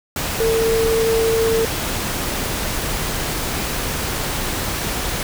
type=tone in noise; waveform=sine; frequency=451.4 Hz; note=A4; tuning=44 cents sharp; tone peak=-15 dBFS; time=0.4-1.65 s; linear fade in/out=2 ms; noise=pink; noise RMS=-23 dBFS; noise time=0.16-5.23 s; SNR=+5 dB; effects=none